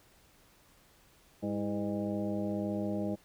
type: harmonic tone with a mistuned harmonic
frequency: 101.6 Hz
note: G#2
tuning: 38 cents flat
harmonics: 1 / 2 / 3 / 4 / 5 / 6 / 8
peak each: -42 / -34 / -37 / -45 / -42 / -39 / -48 dBFS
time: 1.42-3.16 s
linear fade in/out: 20 ms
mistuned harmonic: 3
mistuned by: +88 cents
effects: pink hiss -63 dBFS RMS until 3.24 s